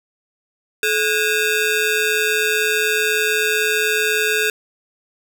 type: ring-modulated tone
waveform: 20% pulse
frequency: 1029 Hz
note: C6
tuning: 29 cents flat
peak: -8 dBFS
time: 0.83-4.5 s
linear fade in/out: 2 ms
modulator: 598 Hz
effects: none